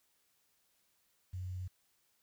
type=tone with quantisation; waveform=sine; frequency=91.6 Hz; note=F#2; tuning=17 cents flat; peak=-38 dBFS; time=1.33-1.68 s; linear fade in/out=10 ms; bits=11; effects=white hiss -75 dBFS RMS until 2.22 s